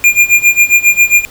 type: tone with tremolo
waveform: square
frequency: 2408 Hz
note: D7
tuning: 43 cents sharp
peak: -3 dBFS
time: 0.04-1.25 s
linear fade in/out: 0 ms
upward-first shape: sine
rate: 7.4 Hz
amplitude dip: 90%
effects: pink hiss -36 dBFS RMS until 1.3 s